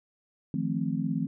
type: chord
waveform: sine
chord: F dominant seventh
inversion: third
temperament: just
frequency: 157.15 / 174.61 / 218.3 / 261.9 Hz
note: Eb3 / F3 / A3 / C4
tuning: +18 / 0 / -13 / +2 cents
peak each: -32 dBFS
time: 0.54-1.27 s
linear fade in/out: 2 ms
effects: none